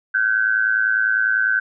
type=tone with amplitude modulation; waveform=sine; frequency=1531 Hz; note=G6; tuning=41 cents flat; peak=-12 dBFS; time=0.14-1.6 s; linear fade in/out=10 ms; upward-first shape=sine; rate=110 Hz; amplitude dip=75%; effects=none